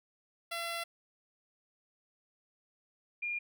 10% pulse / sine tone pair in turn, 678 / 2412 Hz, E5 / D7, +49 / +46 cents, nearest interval octave + minor seventh, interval 2197 cents, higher second, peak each -27 / -33 dBFS, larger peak first, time 0.51-0.84 / 3.22-3.39 s, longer first, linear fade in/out 10 ms, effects none

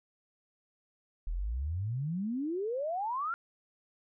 sine exponential sweep, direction up, 37.65 to 1417 Hz, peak -31 dBFS, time 1.27-3.34 s, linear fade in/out 0 ms, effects none

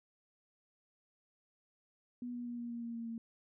sine tone with pitch steps, 244.3 / 242.1 / 239.8 / 237.6 / 235.4 / 233.3 / 231.1 / 229 Hz, B3 / B3 / A#3 / A#3 / A#3 / A#3 / A#3 / A#3, -19 / -34 / +49 / +33 / +17 / +2 / -15 / -31 cents, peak -39 dBFS, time 2.22-3.18 s, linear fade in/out 2 ms, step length 120 ms, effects none

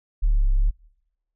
sine exponential two-way sweep, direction down then up, 38.21 to 32.89 to 38.21 Hz, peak -14 dBFS, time 0.22-0.71 s, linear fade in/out 20 ms, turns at 0.53 s, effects noise-tail reverb RT60 1.0 s tail -26 dB re dry + tanh soft clip ceiling -13 dBFS

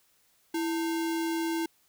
sine tone with sample-and-hold, 329.6 Hz, E4, in tune, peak -27 dBFS, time 0.54-1.66 s, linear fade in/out 5 ms, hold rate 1225 Hz, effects white hiss -67 dBFS RMS until 1.88 s

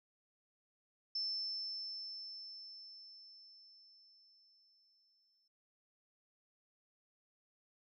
sine tone with exponential decay, 5300 Hz, E8, 9 cents sharp, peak -35 dBFS, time 1.15-5.48 s, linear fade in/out 5 ms, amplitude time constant 940 ms, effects none

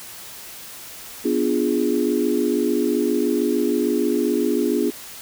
sine chord, B diminished seventh, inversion none, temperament equal, 246.9 / 293.7 / 349.2 / 415.3 Hz, B3 / D4 / F4 / Ab4, 0 / 0 / 0 / 0 cents, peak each -23 dBFS, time 1.24-4.91 s, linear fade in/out 20 ms, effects white hiss -38 dBFS RMS until 5.21 s

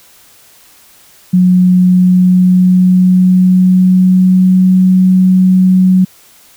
sine tone with pitch glide, 181.9 to 185.51 Hz, F#3 to F#3, -29 to +5 cents, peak -4 dBFS, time 1.33-6.05 s, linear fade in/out 10 ms, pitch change +34 cents, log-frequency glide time 1.87-4.75 s, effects white hiss -43 dBFS RMS until 6.56 s

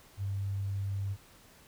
sine tone, 98.6 Hz, G2, 11 cents sharp, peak -31 dBFS, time 0.17-1.17 s, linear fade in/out 50 ms, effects pink hiss -58 dBFS RMS until 1.67 s

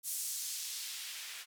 blue noise with band-pass filter sweep, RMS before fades -41 dBFS, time 0.03-1.46 s, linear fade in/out 50 ms, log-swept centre 9100 to 1900 Hz, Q 0.95, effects none

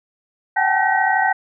sine tone cluster, 753 / 786 / 863 / 1529 / 1899 Hz, F#5 / G5 / A5 / G6 / A#6, +30 / +4 / -34 / -44 / +32 cents, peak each -21 dBFS, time 0.56-1.33 s, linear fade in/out 10 ms, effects none

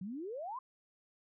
sine exponential sweep, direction up, 174.6 to 1083 Hz, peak -39 dBFS, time 0.01-0.59 s, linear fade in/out 5 ms, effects none

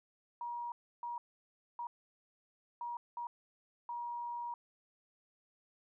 sine tone bursts at uneven times, 953 Hz, A#5, 38 cents sharp, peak -38 dBFS, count 6, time 0.41-0.72 / 1.03-1.18 / 1.79-1.87 / 2.81-2.97 / 3.17-3.27 / 3.89-4.54 s, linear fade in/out 2 ms, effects none

